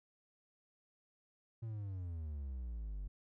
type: exponential sweep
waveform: triangle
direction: down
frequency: 115.9 to 46.25 Hz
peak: -38 dBFS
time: 1.62-3.08 s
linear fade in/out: 10 ms
effects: none